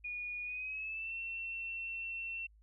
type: tone with pitch glide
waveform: sine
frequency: 2450 to 2703 Hz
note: D#7 to E7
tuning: -27 to +43 cents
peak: -38 dBFS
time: 0.04-2.47 s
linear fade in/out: 10 ms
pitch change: +170 cents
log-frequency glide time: 0.44-1.15 s
effects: added 53 Hz sine -60 dBFS peak until 2.62 s